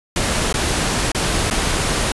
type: noise with dropouts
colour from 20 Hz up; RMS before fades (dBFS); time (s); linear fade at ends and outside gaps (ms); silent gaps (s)
pink; -19; 0.16-2.12; 2; 0.527-0.541 / 1.118-1.148 / 1.501-1.509
effects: resampled to 24000 Hz